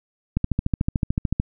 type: click train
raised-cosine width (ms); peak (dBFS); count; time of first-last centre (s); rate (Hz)
5; -8; 15; 0.37-1.399; 13.6
effects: none